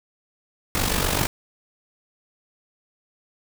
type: noise with amplitude modulation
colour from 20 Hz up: pink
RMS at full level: -20 dBFS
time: 0.75-1.27 s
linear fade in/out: 0 ms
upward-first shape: sine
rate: 48 Hz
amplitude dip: 65%
effects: none